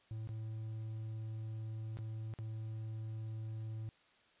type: tone with dropouts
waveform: triangle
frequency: 110.3 Hz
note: A2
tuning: 5 cents sharp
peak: -38 dBFS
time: 0.11-3.89 s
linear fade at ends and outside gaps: 0 ms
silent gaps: 0.274-0.29 / 1.971-1.988 / 2.338-2.388 s
effects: white hiss -68 dBFS RMS until 4.4 s + resampled to 8000 Hz